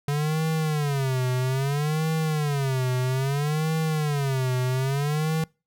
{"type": "tone with vibrato", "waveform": "square", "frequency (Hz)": 142.2, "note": "C#3", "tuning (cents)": 45, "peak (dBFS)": -23, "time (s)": [0.08, 5.44], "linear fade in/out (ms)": 2, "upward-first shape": "sine", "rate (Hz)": 0.61, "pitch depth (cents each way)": 200, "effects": ["noise-tail reverb RT60 0.3 s tail -25 dB re dry"]}